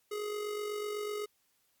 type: tone with amplitude modulation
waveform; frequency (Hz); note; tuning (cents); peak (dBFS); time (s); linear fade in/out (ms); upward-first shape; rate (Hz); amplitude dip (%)
square; 418.5; G#4; +13; -33; 0.11-1.26; 10; sine; 48; 45
effects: white hiss -73 dBFS RMS until 1.8 s + MP3 96 kbps